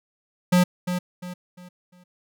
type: tone with echo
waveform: square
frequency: 179.4 Hz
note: F3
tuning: 47 cents sharp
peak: -15 dBFS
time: 0.52-0.64 s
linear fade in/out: 10 ms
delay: 350 ms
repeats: 4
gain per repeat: -9 dB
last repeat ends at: 2.04 s
effects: none